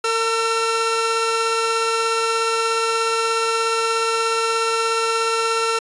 sawtooth tone pair together, 455.6 / 1350 Hz, A#4 / E6, -40 / +41 cents, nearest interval octave + perfect fifth, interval 1881 cents, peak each -17 dBFS, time 0.04-5.79 s, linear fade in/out 5 ms, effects resampled to 22050 Hz

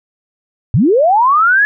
sine linear sweep, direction up, 92.5 to 1721 Hz, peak -7 dBFS, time 0.74-1.65 s, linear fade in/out 0 ms, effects none

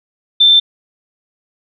sine tone, 3557 Hz, A7, 18 cents sharp, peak -5 dBFS, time 0.4-0.6 s, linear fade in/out 10 ms, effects none

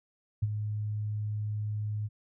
sine tone with ADSR envelope, 105.7 Hz, G#2, 31 cents sharp, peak -22 dBFS, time 0.42-2.09 s, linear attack 11 ms, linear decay 34 ms, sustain -8 dB, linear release 33 ms, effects none

